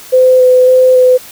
sine tone with vibrato, 509 Hz, C5, 48 cents flat, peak -3 dBFS, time 0.12-1.18 s, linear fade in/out 20 ms, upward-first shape square, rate 1.8 Hz, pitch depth 10 cents each way, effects white hiss -33 dBFS RMS until 1.31 s

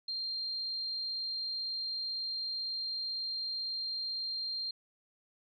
sine tone, 4186 Hz, C8, in tune, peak -34 dBFS, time 0.08-4.71 s, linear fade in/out 5 ms, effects none

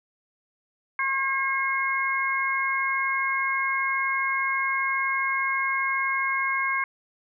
harmonic tone, 539 Hz, C#5, 49 cents flat, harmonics 2 / 3 / 4, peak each -27 / -29 / -26 dBFS, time 0.99-6.84 s, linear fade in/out 2 ms, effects none

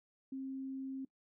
sine tone, 266.7 Hz, C4, 33 cents sharp, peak -39 dBFS, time 0.32-1.05 s, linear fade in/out 5 ms, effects noise-tail reverb RT60 0.1 s tail -21 dB re dry

